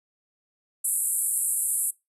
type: band-pass noise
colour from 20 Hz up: white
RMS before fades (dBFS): -26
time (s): 0.84-1.91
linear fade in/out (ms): 10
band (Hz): 7900 to 12000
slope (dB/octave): 96
effects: noise-tail reverb RT60 0.2 s tail -21 dB re dry